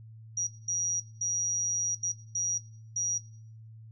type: tone bursts at uneven times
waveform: sine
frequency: 5760 Hz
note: F#8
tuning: 47 cents flat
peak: -27 dBFS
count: 6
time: 0.37-0.47 / 0.68-1 / 1.21-1.95 / 2.03-2.12 / 2.35-2.58 / 2.96-3.18 s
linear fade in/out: 5 ms
effects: noise-tail reverb RT60 0.6 s tail -20 dB re dry + added 111 Hz sine -46 dBFS peak until 3.91 s